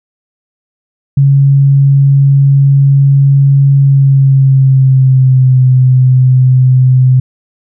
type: tone with pitch glide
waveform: sine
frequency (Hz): 138.59 to 128.56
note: C#3 to C3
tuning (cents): 0 to -30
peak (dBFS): -3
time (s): 1.17-7.2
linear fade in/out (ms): 5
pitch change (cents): -130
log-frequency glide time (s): 3.78-5.61
effects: none